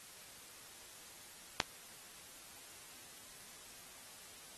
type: clicks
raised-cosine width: 0.2 ms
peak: -11 / -28 dBFS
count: 2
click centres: 1.602 / 1.615 s
effects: white hiss -55 dBFS RMS until 4.57 s + AAC 32 kbps